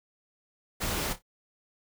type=noise with echo; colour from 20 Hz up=pink; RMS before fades=-31 dBFS; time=0.8-1.14 s; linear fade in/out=20 ms; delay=28 ms; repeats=3; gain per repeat=-12 dB; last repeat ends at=1.224 s; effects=none

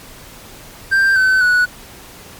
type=tone with pitch steps; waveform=triangle; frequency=1578 / 1524.2 / 1472.3 Hz; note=G6 / G6 / F#6; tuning=+11 / -49 / -9 cents; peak=-8 dBFS; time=0.91-1.66 s; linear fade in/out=20 ms; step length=250 ms; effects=pink hiss -38 dBFS RMS until 2.39 s + MP3 96 kbps

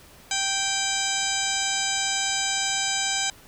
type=harmonic tone with a mistuned harmonic; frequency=782 Hz; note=G5; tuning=4 cents flat; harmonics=1 / 2 / 3 / 4 / 5 / 6 / 8 / 9 / 10; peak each=-32 / -32 / -32 / -32 / -32 / -32 / -32 / -32 / -32 dBFS; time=0.31-3.3 s; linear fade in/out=2 ms; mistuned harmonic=6; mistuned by=+93 cents; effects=pink hiss -50 dBFS RMS until 3.47 s

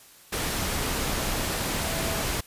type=tone in noise; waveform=sine; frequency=660 Hz; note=E5; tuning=2 cents sharp; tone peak=-36 dBFS; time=1.82-2.23 s; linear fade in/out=10 ms; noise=pink; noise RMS=-28 dBFS; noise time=0.32-2.41 s; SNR=-11 dB; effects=white hiss -52 dBFS RMS until 2.46 s + resampled to 32000 Hz

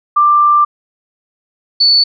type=tone pair in turn; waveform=sine; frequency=1183 / 4466 Hz; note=D6 / C#8; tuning=+12 / +12 cents; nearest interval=octave + major seventh; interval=2300 cents; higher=second; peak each=-6 dBFS; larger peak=neither; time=0.16-0.65 / 1.8-2.04 s; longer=first; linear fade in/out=10 ms; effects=none

